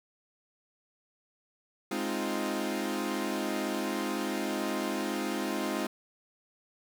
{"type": "chord", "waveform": "sawtooth", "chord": "F minor seventh", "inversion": "first", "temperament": "equal", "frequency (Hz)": [207.7, 261.6, 311.1, 349.2], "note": ["Ab3", "C4", "Eb4", "F4"], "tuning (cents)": [0, 0, 0, 0], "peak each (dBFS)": -32, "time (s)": [1.91, 5.87], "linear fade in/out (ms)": 5, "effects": ["10-bit"]}